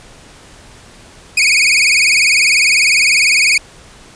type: tone with vibrato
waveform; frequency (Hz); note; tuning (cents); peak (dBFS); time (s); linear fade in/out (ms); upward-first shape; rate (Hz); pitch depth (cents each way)
sawtooth; 2349; D7; 0; -5; 1.37-3.58; 5; sine; 20; 140
effects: pink hiss -40 dBFS RMS until 4.15 s + resampled to 22050 Hz